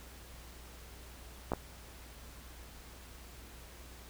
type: clicks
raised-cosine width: 1 ms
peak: -18 dBFS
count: 2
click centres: 1.519 / 1.535 s
effects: added 60 Hz sine -52 dBFS peak until 4.09 s + pink hiss -54 dBFS RMS until 4.09 s